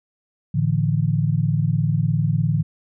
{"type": "chord", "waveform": "sine", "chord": "A suspended fourth", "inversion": "none", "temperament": "equal with one note detuned", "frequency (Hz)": [110, 146.83, 166.73], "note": ["A2", "D3", "E3"], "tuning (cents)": [0, 0, 20], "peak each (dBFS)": [-22, -20, -22], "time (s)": [0.54, 2.63], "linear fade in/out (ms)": 10, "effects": []}